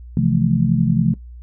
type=chord; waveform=sine; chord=F major seventh; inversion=second; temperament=just; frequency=130.96 / 163.7 / 174.61 / 218.3 Hz; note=C3 / E3 / F3 / A3; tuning=+2 / -12 / 0 / -13 cents; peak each=-19 dBFS; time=0.17-1.14 s; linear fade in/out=2 ms; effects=noise-tail reverb RT60 0.1 s tail -18 dB re dry + added 60 Hz sine -34 dBFS peak until 1.42 s